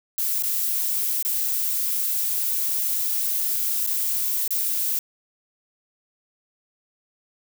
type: noise with dropouts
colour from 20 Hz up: violet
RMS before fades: -24 dBFS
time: 0.18-4.99 s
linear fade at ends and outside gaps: 2 ms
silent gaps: 0.425-0.434 / 1.226-1.249 / 3.866-3.872 / 4.478-4.506 s
effects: none